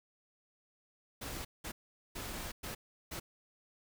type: noise bursts at uneven times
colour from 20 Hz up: pink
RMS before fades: -42 dBFS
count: 5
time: 1.21-1.45 / 1.64-1.72 / 2.15-2.52 / 2.63-2.75 / 3.11-3.2 s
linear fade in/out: 10 ms
effects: none